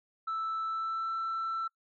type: tone with pitch glide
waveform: sine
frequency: 1318.5 to 1334.6 Hz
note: E6 to E6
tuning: 0 to +21 cents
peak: -29 dBFS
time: 0.27-1.68 s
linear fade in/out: 10 ms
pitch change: +21 cents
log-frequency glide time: 0.65-1.12 s
effects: noise-tail reverb RT60 0.1 s tail -24 dB re dry + tanh soft clip ceiling -29 dBFS